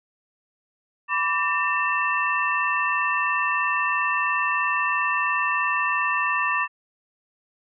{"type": "tone cluster", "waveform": "sine", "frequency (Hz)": [996, 1159, 1804, 2672], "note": ["B5", "D6", "A6", "E7"], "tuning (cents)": [14, -23, 43, 23], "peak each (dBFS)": [-28, -25, -25, -27], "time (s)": [1.08, 6.68], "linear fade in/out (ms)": 50, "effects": []}